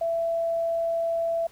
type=tone; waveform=sine; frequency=667 Hz; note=E5; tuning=20 cents sharp; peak=-23 dBFS; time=0.01-1.47 s; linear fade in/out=5 ms; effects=pink hiss -55 dBFS RMS until 1.51 s